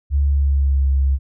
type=tone with pitch glide; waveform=sine; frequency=70.7 to 67.94 Hz; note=C#2 to C#2; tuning=+35 to -34 cents; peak=-13 dBFS; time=0.1-1.19 s; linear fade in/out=50 ms; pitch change=-69 cents; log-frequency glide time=0.25-0.88 s; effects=none